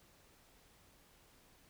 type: silence
effects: pink hiss -66 dBFS RMS until 1.69 s